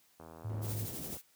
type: click train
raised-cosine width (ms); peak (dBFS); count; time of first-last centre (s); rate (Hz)
1; -36; 43; 0.2-0.717; 81.2
type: tone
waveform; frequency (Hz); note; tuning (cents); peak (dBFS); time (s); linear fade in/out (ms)
sine; 106.2; G#2; +39; -35; 0.44-0.86; 10
type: low-pass noise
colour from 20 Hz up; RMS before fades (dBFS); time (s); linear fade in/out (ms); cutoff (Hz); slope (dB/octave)
white; -46; 0.5-1.17; 0; 330; 12
type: noise with tremolo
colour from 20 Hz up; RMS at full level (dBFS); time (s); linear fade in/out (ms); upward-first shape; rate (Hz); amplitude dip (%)
blue; -41; 0.61-1.22; 50; triangle; 12; 55
effects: white hiss -68 dBFS RMS until 1.35 s + high-pass 60 Hz 12 dB/octave